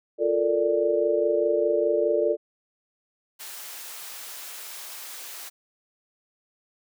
sine chord, Bb major seventh, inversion second, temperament equal with one note detuned, 349.2 / 441.3 / 466.2 / 587.3 Hz, F4 / A4 / Bb4 / D5, 0 / +5 / 0 / 0 cents, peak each -27 / -24 / -29 / -24 dBFS, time 0.18-2.37 s, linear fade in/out 50 ms
white high-pass noise, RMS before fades -39 dBFS, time 3.39-5.5 s, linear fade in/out 20 ms, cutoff 550 Hz, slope 12 dB/octave
effects none

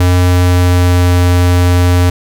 square tone with pitch glide, 89.8 to 88.87 Hz, F2 to F2, +49 to +31 cents, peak -7 dBFS, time 0-2.1 s, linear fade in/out 5 ms, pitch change -18 cents, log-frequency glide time 0.1-1.12 s, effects none

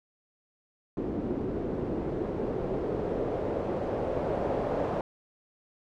white noise with low-pass filter sweep, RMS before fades -31 dBFS, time 0.97-5.01 s, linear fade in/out 2 ms, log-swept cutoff 340 to 610 Hz, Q 2, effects none

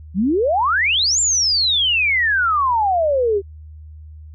sine exponential two-way sweep, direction up then down, 170.8 to 7459 to 380.9 Hz, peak -14 dBFS, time 0.14-3.42 s, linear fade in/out 50 ms, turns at 1.2 s, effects added 77 Hz sine -35 dBFS peak until 4.34 s

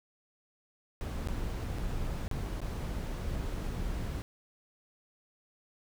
brown noise with dropouts, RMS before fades -35 dBFS, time 1.01-4.22 s, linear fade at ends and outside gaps 0 ms, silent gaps 1.273-1.286 / 1.785-1.791 / 2.28-2.313 / 2.604-2.616 s, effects none

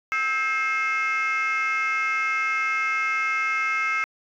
sine tone cluster, 1300 / 1591 / 2137 / 2618 Hz, E6 / G6 / C7 / E7, -24 / +25 / +36 / -13 cents, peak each -25 / -29 / -23 / -30 dBFS, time 0.12-4.04 s, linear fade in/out 0 ms, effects tanh soft clip ceiling -17 dBFS

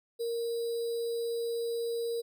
sine tone with sample-and-hold, 466.2 Hz, A#4, in tune, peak -30 dBFS, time 0.19-2.22 s, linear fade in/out 20 ms, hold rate 4410 Hz, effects none

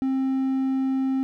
triangle tone, 265.2 Hz, C4, 23 cents sharp, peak -19 dBFS, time 0.02-1.23 s, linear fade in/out 0 ms, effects none

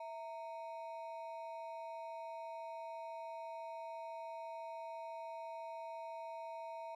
triangle ring-modulated tone, 790 Hz, G5, 13 cents sharp, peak -39 dBFS, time 0-6.95 s, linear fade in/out 5 ms, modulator 133 Hz, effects none

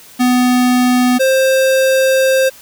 square tone pair in turn, 249.2 / 528 Hz, B3 / C5, +16 / +16 cents, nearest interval octave + minor second, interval 1300 cents, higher second, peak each -10 dBFS, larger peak neither, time 0.19-1.19 / 1.19-2.5 s, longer second, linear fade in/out 20 ms, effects white hiss -40 dBFS RMS until 2.61 s

